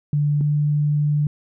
sine tone pair in turn, 146.83 / 147.94 Hz, D3 / D3, 0 / +13 cents, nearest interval unison, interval 13 cents, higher second, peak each -16 dBFS, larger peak neither, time 0.13-0.41 / 0.41-1.27 s, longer second, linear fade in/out 2 ms, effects none

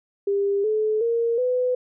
sine tone with pitch steps, 400 / 431.2 / 464.8 / 501.1 Hz, G4 / A4 / A#4 / B4, +35 / -35 / -5 / +25 cents, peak -19 dBFS, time 0.27-1.75 s, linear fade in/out 5 ms, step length 370 ms, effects none

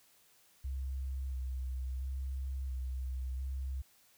sine tone with vibrato, 65.41 Hz, C2, in tune, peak -34 dBFS, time 0.64-3.82 s, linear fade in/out 10 ms, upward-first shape square, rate 0.73 Hz, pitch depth 26 cents each way, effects tanh soft clip ceiling -30 dBFS + white hiss -66 dBFS RMS until 4.17 s

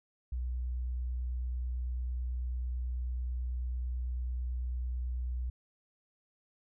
sine tone with vibrato, 61.74 Hz, B1, in tune, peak -32 dBFS, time 0.32-5.5 s, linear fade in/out 5 ms, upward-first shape triangle, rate 9.1 Hz, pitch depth 11 cents each way, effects none

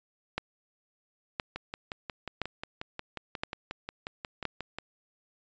two click trains, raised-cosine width 0.3 ms, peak -20 / -14 dBFS, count 19 / 5, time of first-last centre 1.56-4.786 / 0.38-4.453 s, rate 5.58 / 0.982 Hz, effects resampled to 16000 Hz

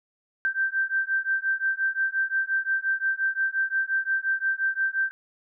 sine beating tone pair, 1562 / 1567.7 Hz, G6 / G6, -7 / 0 cents, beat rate 5.7 Hz, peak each -26 dBFS, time 0.45-5.11 s, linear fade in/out 0 ms, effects none

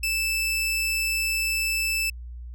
sawtooth tone, 2637 Hz, E7, in tune, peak -20 dBFS, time 0.03-2.1 s, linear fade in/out 5 ms, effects added 60 Hz sine -35 dBFS peak until 2.54 s

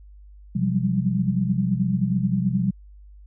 sine tone cluster, 128.1 / 174.5 / 188 / 197.4 Hz, C3 / F3 / F#3 / G3, -36 / -1 / +28 / +12 cents, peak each -25 dBFS, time 0.55-2.71 s, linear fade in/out 10 ms, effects added 50 Hz sine -43 dBFS peak until 3.26 s

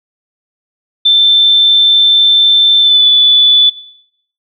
sine tone with pitch glide, 3548 to 3473 Hz, A7 to A7, +14 to -23 cents, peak -4 dBFS, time 1.05-3.7 s, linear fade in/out 10 ms, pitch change -37 cents, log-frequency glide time 2.8-3.06 s, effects noise-tail reverb RT60 0.7 s tail -18 dB re dry

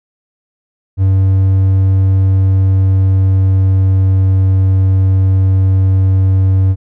triangle tone with pitch glide, 95.7 to 95.15 Hz, G2 to F#2, -41 to +49 cents, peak -5 dBFS, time 0.97-6.76 s, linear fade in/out 50 ms, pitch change -10 cents, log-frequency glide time 2.05-4.3 s, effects none

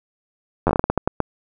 slowing click train, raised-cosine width 1 ms, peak -3 dBFS, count 12, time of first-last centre 0.67-1.203 s, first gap 10 ms, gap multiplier 1.29, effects none

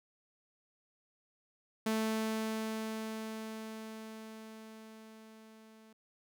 sawtooth tone with level ramp, 220 Hz, A3, in tune, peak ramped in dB -26 to -53 dBFS, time 1.86-5.93 s, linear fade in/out 5 ms, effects none

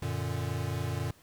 square chord, Gb augmented, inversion none, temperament equal, 92.5 / 116.54 / 146.83 Hz, Gb2 / Bb2 / D3, 0 / 0 / 0 cents, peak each -36 / -35 / -37 dBFS, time 0.02-1.11 s, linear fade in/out 5 ms, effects pink hiss -60 dBFS RMS until 1.22 s

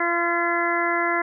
harmonic tone with a mistuned harmonic, 342.9 Hz, F4, 32 cents flat, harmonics 1 / 2 / 3 / 4 / 5 / 6, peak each -27 / -27 / -27 / -27 / -27 / -27 dBFS, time 0-1.22 s, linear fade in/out 5 ms, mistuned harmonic 6, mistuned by -17 cents, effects none

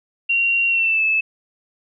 sine tone with pitch glide, 2754 to 2614 Hz, F7 to E7, -25 to -15 cents, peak -15 dBFS, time 0.29-1.21 s, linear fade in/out 10 ms, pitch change -90 cents, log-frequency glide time 0.68-1.03 s, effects none

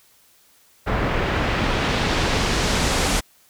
pink noise with low-pass filter sweep, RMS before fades -21 dBFS, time 0.86-3.21 s, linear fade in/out 20 ms, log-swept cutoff 1700 to 9400 Hz, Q 0.9, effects white hiss -56 dBFS RMS until 3.49 s

